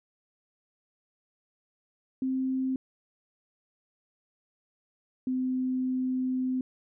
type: tone pair in turn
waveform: sine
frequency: 261.6 / 256.8 Hz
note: C4 / C4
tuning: 0 / -32 cents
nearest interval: unison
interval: 32 cents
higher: first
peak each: -26 dBFS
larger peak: neither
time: 2.22-2.76 / 5.27-6.61 s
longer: second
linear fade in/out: 2 ms
effects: none